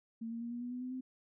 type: tone with pitch steps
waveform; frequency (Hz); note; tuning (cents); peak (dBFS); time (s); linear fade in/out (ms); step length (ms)
sine; 227.3 / 231.4 / 235.6 / 239.8 / 244.2 / 248.6 / 253.1 / 257.7; A#3 / A#3 / A#3 / A#3 / B3 / B3 / B3 / C4; -43 / -13 / +19 / +49 / -19 / +12 / +43 / -26; -38; 0.21-1.01; 10; 100
effects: none